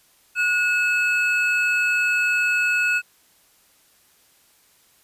triangle tone pair together, 1454.7 / 2592 Hz, F#6 / E7, -30 / -30 cents, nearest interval minor seventh, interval 1000 cents, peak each -19 dBFS, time 0.35-3.02 s, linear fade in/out 50 ms, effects white hiss -58 dBFS RMS until 5.03 s + resampled to 32000 Hz

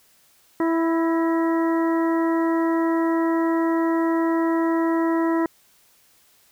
harmonic tone with a mistuned harmonic, 329.6 Hz, E4, in tune, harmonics 1 / 2 / 3 / 4 / 5 / 6, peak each -19 / -29 / -28 / -34 / -40 / -35 dBFS, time 0.6-5.46 s, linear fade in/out 2 ms, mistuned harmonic 6, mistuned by -57 cents, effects white hiss -58 dBFS RMS until 6.51 s

